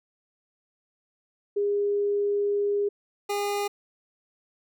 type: tone pair in turn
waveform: sine / 25% pulse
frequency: 407.4 / 407.4 Hz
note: G#4 / G#4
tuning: -33 / -33 cents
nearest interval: unison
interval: 0 cents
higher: neither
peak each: -22 dBFS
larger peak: neither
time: 1.56-2.89 / 3.29-3.68 s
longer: first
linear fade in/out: 10 ms
effects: none